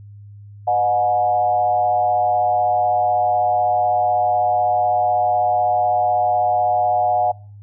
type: tone with frequency modulation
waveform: sine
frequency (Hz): 727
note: F#5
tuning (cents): -31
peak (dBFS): -14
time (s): 0.67-7.32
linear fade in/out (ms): 10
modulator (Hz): 112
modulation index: 0.8
effects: noise-tail reverb RT60 0.5 s tail -25 dB re dry + added 102 Hz sine -37 dBFS peak until 7.62 s